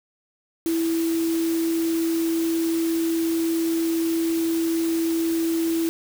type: tone in noise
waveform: sine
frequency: 329.6 Hz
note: E4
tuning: in tune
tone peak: -20 dBFS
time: 0.66-5.89 s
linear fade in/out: 0 ms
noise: white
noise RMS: -35 dBFS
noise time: 0.66-5.89 s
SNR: +12 dB
effects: none